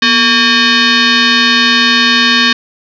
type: tone with frequency modulation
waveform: sine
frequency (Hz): 928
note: A#5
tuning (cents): -8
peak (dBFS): -6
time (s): 0.02-2.53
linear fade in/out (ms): 5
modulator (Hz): 686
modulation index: 5.4
effects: none